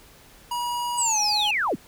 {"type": "tone with pitch glide", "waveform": "square", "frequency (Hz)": [963, 838.3], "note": ["B5", "G#5"], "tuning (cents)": [-44, 16], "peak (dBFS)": -26, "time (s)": [0.51, 1.51], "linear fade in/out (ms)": 5, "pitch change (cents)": -240, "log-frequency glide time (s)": [1, 1.19]}
{"type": "linear sweep", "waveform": "sine", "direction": "down", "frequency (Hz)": [8250, 83.8], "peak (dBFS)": -21, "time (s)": [0.97, 1.76], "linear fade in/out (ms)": 20}
{"effects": ["pink hiss -51 dBFS RMS until 1.87 s"]}